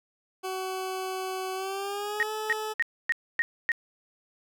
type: tone with pitch glide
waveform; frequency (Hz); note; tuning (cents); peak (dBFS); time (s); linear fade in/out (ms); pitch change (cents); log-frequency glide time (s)
20% pulse; 376 to 431.9; F#4 to A4; +28 to -32; -26; 0.43-2.74; 20; +240; 1.54-2.31
type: tone bursts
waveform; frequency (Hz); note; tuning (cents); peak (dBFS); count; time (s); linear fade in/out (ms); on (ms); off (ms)
sine; 1864.7; A#6; 0; -21; 6; 2.2-3.718; 0; 28; 270
effects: none